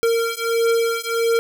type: beating tone pair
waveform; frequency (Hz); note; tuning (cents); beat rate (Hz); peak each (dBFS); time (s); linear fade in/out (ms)
square; 460 / 461.5; A#4 / A#4; -23 / -17; 1.5; -21; 0.03-1.39; 0
effects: none